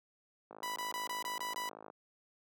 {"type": "click train", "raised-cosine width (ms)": 1, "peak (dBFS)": -33, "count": 75, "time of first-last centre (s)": [0.51, 1.901], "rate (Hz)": 53.2}
{"type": "tone bursts", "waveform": "sawtooth", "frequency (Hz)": 987.8, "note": "B5", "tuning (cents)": 0, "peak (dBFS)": -33, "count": 7, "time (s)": [0.63, 1.69], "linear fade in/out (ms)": 0, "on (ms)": 130, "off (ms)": 25}
{"effects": ["high-pass 300 Hz 12 dB/octave"]}